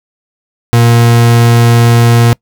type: tone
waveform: 40% pulse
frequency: 117.7 Hz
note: A#2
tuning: 17 cents sharp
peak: -3 dBFS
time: 0.73-2.33 s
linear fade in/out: 0 ms
effects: noise-tail reverb RT60 0.1 s tail -25 dB re dry